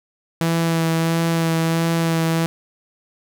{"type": "tone with vibrato", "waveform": "sawtooth", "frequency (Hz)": 164.81, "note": "E3", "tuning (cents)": 0, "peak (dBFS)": -13, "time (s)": [0.41, 2.46], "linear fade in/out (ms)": 0, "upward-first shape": "sine", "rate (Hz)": 1.5, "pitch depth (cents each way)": 16, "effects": ["9-bit"]}